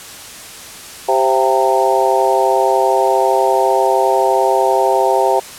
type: harmonic tone with a mistuned harmonic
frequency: 130.81 Hz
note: C3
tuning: in tune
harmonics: 3 / 4 / 5 / 6 / 7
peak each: -17 / -17 / -17 / -17 / -17 dBFS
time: 1.08-5.4 s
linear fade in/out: 10 ms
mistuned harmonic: 5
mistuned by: +48 cents
effects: white hiss -33 dBFS RMS until 5.58 s + low-pass 11000 Hz 12 dB/octave